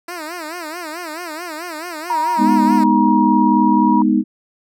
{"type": "tone with vibrato", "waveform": "10% pulse", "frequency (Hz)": 329.6, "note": "E4", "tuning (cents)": 0, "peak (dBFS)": -18, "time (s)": [0.08, 2.84], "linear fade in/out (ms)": 5, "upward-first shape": "sine", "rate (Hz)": 4.6, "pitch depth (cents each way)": 150}
{"type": "tone with pitch glide", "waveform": "sine", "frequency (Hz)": [950, 959.4], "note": ["A#5", "A#5"], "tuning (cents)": [33, 50], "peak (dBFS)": -15, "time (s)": [2.1, 4.02], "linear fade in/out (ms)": 2, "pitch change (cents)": 17, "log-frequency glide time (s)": [3.24, 3.88]}
{"type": "chord", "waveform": "sine", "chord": "G# minor", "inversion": "none", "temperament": "equal", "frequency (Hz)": [207.7, 246.9, 311.1], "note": ["G#3", "B3", "D#4"], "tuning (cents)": [0, 0, 0], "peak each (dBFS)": -16, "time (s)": [2.37, 4.24], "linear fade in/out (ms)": 50}
{"type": "click", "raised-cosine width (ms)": 1, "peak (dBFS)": -23, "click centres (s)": 3.084}
{"effects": []}